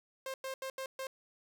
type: tone bursts at uneven times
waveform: sawtooth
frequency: 530 Hz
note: C5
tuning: 22 cents sharp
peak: -34 dBFS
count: 5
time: 0.26-0.34 / 0.44-0.54 / 0.62-0.7 / 0.78-0.86 / 0.99-1.07 s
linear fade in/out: 2 ms
effects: none